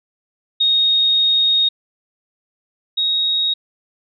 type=tone pair in turn; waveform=sine; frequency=3729 / 3770 Hz; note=A#7 / A#7; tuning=0 / +19 cents; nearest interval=unison; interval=19 cents; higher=second; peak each=-12 / -15 dBFS; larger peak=first; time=0.6-1.69 / 2.97-3.54 s; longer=first; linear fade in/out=10 ms; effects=none